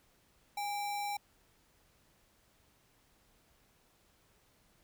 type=tone with sample-and-hold; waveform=sine; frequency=820 Hz; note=G#5; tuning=22 cents flat; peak=-34 dBFS; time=0.57-1.17 s; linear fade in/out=5 ms; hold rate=3150 Hz; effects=pink hiss -69 dBFS RMS until 4.83 s